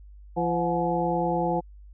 harmonic tone with a mistuned harmonic, 170.7 Hz, F3, 39 cents flat, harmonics 1 / 2 / 3 / 4 / 5, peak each -29 / -29 / -29 / -29 / -29 dBFS, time 0.36-1.61 s, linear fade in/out 20 ms, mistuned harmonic 4, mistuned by +100 cents, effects added 50 Hz sine -44 dBFS peak until 1.93 s

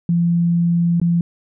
sine tone with dropouts, 171 Hz, F3, 36 cents flat, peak -13 dBFS, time 0.09-1.21 s, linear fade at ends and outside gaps 2 ms, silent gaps 1-1.015 s, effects none

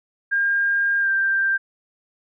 sine tone with pitch glide, 1609 to 1578.6 Hz, G6 to G6, +45 to +12 cents, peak -17 dBFS, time 0.31-1.58 s, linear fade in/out 20 ms, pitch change -33 cents, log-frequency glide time 1-1.09 s, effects none

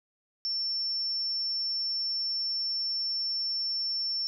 sine tone, 5410 Hz, E8, 44 cents sharp, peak -28 dBFS, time 0.45-4.27 s, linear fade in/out 0 ms, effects none

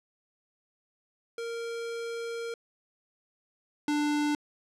square tone pair in turn, 464.2 / 295.7 Hz, A#4 / D4, -7 / +12 cents, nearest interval minor sixth, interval 781 cents, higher first, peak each -34 / -26 dBFS, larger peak second, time 1.38-2.54 / 3.88-4.35 s, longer first, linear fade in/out 2 ms, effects low-pass 8000 Hz 12 dB/octave

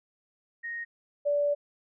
sine tone pair in turn, 1864.7 / 579.8 Hz, A#6 / D5, 0 / -22 cents, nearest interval octave + minor sixth, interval 2022 cents, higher first, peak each -33 / -23 dBFS, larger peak second, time 0.63-0.85 / 1.25-1.55 s, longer second, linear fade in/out 20 ms, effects none

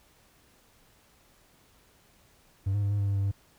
triangle tone with pitch steps, 97.3 / 102.3 / 100.3 / 102.4 / 100.1 / 99.5 / 98.5 / 99.2 Hz, G2 / G#2 / G2 / G#2 / G2 / G2 / G2 / G2, -12 / -26 / +40 / -24 / +37 / +26 / +9 / +21 cents, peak -22 dBFS, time 2.66-3.316 s, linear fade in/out 10 ms, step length 82 ms, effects tanh soft clip ceiling -18 dBFS + pink hiss -62 dBFS RMS until 3.58 s

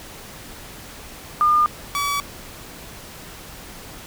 sine / sawtooth tone pair in turn, 1210 / 1142.1 Hz, D#6 / D6, -49 / -49 cents, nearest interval minor second, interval 100 cents, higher first, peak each -13 / -17 dBFS, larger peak first, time 1.41-1.66 / 1.95-2.2 s, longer neither, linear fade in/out 0 ms, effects pink hiss -39 dBFS RMS until 4.06 s

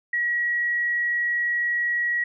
sine tone, 1914 Hz, A#6, 45 cents sharp, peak -21 dBFS, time 0.13-2.24 s, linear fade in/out 5 ms, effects none

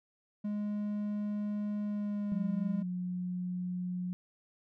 triangle tone with pitch glide, 207.7 to 204.2 Hz, G#3 to G#3, 0 to -29 cents, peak -30 dBFS, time 0.44-2.83 s, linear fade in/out 10 ms, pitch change -29 cents, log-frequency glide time 1.83-2.4 s
sine tone, 180.2 Hz, F#3, 45 cents flat, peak -33 dBFS, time 2.32-4.13 s, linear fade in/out 0 ms
effects none

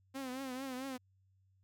sawtooth tone with vibrato, 261.6 Hz, C4, in tune, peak -36 dBFS, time 0.14-0.98 s, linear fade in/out 20 ms, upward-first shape triangle, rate 4.5 Hz, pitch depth 94 cents each way, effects added 95 Hz sine -68 dBFS peak until 1.63 s

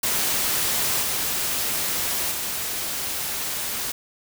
white noise with level steps, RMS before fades -23 / -25 / -28 dBFS, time 0.03-3.92 s, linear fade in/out 5 ms, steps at 1.02 / 2.31 s, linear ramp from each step 10 ms, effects none

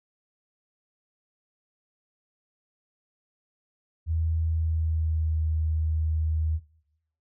sine tone with pitch glide, 81 to 78.92 Hz, E2 to D#2, -30 to +25 cents, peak -23 dBFS, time 4.06-6.6 s, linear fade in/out 50 ms, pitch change -45 cents, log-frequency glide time 4.44-5.4 s, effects noise-tail reverb RT60 0.8 s tail -20 dB re dry

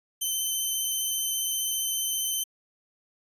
5% pulse tone with vibrato, 3077 Hz, G7, 33 cents flat, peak -18 dBFS, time 0.21-2.44 s, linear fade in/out 10 ms, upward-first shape sine, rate 15 Hz, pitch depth 13 cents each way, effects resampled to 32000 Hz

